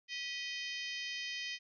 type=harmonic tone with a mistuned harmonic; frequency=622.3 Hz; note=D#5; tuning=in tune; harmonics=3 / 4 / 5 / 6 / 7 / 8 / 9 / 10; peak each=-44 / -44 / -44 / -51 / -50 / -47 / -55 / -55 dBFS; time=0.08-1.59 s; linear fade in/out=50 ms; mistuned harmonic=3; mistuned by=+77 cents; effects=none